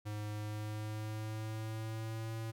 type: tone with pitch glide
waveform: square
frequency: 105.4 to 112.31 Hz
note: G#2 to A2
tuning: +26 to +36 cents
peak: -39 dBFS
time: 0.05-2.52 s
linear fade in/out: 20 ms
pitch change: +110 cents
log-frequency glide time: 0.31-2.33 s
effects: none